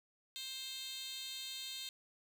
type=tone with high-pass filter; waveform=10% pulse; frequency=526 Hz; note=C5; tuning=9 cents sharp; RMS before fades=-45 dBFS; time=0.36-1.89 s; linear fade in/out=0 ms; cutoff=4000 Hz; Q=4.1; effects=12-bit